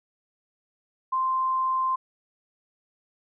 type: tone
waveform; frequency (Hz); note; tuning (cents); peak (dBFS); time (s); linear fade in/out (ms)
sine; 1044; C6; -4; -22; 1.12-1.96; 10
effects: none